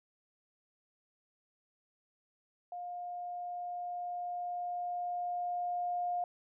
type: tone with level ramp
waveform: sine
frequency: 709 Hz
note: F5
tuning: 26 cents sharp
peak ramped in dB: -39 to -31 dBFS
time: 2.72-6.24 s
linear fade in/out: 2 ms
effects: none